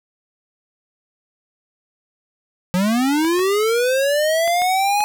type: linear sweep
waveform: square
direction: up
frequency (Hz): 174.61 to 843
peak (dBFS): -16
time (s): 2.74-5.04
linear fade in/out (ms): 0
type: clicks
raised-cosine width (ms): 0.3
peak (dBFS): -15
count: 5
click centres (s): 3.248 / 3.393 / 4.477 / 4.619 / 5.006
effects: none